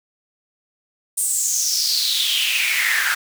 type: noise with high-pass filter sweep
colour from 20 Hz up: pink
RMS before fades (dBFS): -20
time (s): 1.17-3.15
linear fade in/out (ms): 10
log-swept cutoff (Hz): 9100 to 1500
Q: 6.3
effects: none